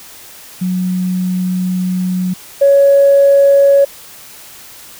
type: tone pair in turn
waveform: sine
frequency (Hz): 183.1 / 558.1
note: F#3 / C#5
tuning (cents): -18 / +12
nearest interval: octave + perfect fifth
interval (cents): 1930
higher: second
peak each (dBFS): -13 / -4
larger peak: second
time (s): 0.61-2.34 / 2.61-3.85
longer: first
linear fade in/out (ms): 10
effects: tanh soft clip ceiling 0 dBFS + white hiss -36 dBFS RMS until 4.99 s